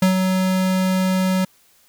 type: tone with ADSR envelope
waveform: square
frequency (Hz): 186.9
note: F#3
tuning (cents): +18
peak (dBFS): -12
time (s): 0.02-1.45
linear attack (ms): 5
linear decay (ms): 110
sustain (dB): -5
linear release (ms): 7
effects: white hiss -56 dBFS RMS until 1.88 s